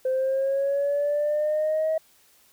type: linear sweep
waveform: sine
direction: up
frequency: 516 to 639 Hz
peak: -20 dBFS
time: 0.05-1.98 s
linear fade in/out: 5 ms
effects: tanh soft clip ceiling -18 dBFS + white hiss -59 dBFS RMS until 2.52 s